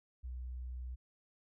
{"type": "tone", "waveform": "sine", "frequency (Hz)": 62.3, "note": "B1", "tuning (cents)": 16, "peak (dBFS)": -40, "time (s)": [0.23, 0.96], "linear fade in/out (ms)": 20, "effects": []}